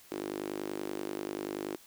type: tone with high-pass filter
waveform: sawtooth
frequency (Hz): 50.4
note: G1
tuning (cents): +49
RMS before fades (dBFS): -38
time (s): 0.11-1.76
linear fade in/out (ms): 5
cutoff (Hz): 340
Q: 4.1
effects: white hiss -57 dBFS RMS until 1.86 s